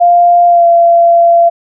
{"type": "tone with pitch glide", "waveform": "sine", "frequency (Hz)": [698, 682.8], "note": ["F5", "F5"], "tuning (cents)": [-1, -39], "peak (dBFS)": -3, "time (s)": [0, 1.5], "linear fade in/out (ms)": 20, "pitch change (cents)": -38, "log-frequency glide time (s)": [0.47, 0.66], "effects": []}